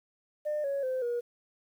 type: tone with pitch steps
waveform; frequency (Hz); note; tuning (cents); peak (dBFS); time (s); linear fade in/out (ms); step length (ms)
sine; 600 / 556.6 / 516.3 / 479; D5 / C#5 / C5 / A#4; +37 / +7 / -23 / +47; -27; 0.45-1.21; 20; 190
effects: tanh soft clip ceiling -26 dBFS + 10-bit